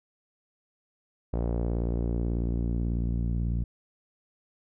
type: tone with low-pass filter sweep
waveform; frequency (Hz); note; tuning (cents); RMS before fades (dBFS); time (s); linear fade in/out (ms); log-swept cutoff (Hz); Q
sawtooth; 58.27; A#1; 0; -28; 1.33-3.64; 5; 610 to 170; 1.3
effects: none